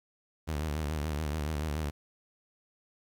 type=tone with vibrato; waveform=sawtooth; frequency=75.9 Hz; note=D#2; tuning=42 cents flat; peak=-27 dBFS; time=0.47-1.91 s; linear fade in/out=20 ms; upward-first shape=sine; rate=7 Hz; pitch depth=94 cents each way; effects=10-bit